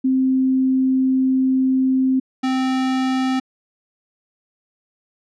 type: tone pair in turn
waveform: sine / square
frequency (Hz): 261.6 / 260.5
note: C4 / C4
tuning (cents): 0 / -7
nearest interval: unison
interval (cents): 7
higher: first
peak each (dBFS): -14 / -18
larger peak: first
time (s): 0.04-2.2 / 2.43-3.4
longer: first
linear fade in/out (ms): 10
effects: low-pass 5000 Hz 12 dB/octave